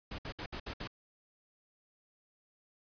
pink noise bursts, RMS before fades -41 dBFS, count 6, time 0.11-0.875 s, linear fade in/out 5 ms, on 75 ms, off 63 ms, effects resampled to 11025 Hz

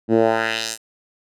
10% pulse tone with band-pass filter sweep, 112.4 Hz, A2, 37 cents sharp, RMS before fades -19 dBFS, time 0.08-0.78 s, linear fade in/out 50 ms, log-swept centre 250 to 9400 Hz, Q 1.6, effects none

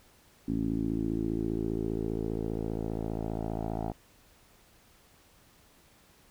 10% pulse tone with low-pass filter sweep, 55 Hz, A1, in tune, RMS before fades -32 dBFS, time 0.48-3.92 s, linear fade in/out 5 ms, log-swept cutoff 270 to 700 Hz, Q 3.9, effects pink hiss -61 dBFS RMS until 6.3 s

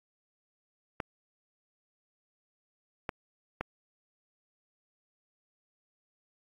clicks, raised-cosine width 0.5 ms, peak -17 dBFS, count 3, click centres 1.002 / 3.092 / 3.61 s, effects AAC 32 kbps

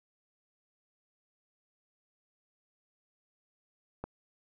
click, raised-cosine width 1 ms, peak -23 dBFS, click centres 4.04 s, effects none

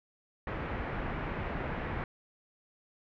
pink low-pass noise, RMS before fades -36 dBFS, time 0.47-2.04 s, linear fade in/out 2 ms, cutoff 2200 Hz, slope 24 dB/octave, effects none

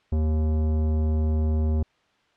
sine tone with tanh clipping, 77.78 Hz, D#2, in tune, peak -22 dBFS, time 0.12-1.83 s, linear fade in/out 5 ms, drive 15 dB, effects white hiss -64 dBFS RMS until 2.36 s + low-pass 3000 Hz 12 dB/octave

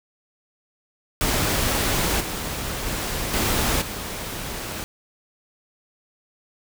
pink noise with level steps, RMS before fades -22 / -29 / -27 / -22 / -31 dBFS, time 1.21-4.84 s, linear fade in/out 0 ms, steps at 2.2 / 2.86 / 3.33 / 3.81 s, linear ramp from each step 10 ms, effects none

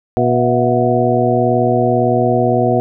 harmonic tone with a mistuned harmonic, 121.5 Hz, B2, 28 cents flat, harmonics 1 / 2 / 3 / 4 / 5 / 6, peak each -18 / -18 / -18 / -18 / -18 / -18 dBFS, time 0.17-2.8 s, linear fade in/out 0 ms, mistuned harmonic 5, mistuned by +120 cents, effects none

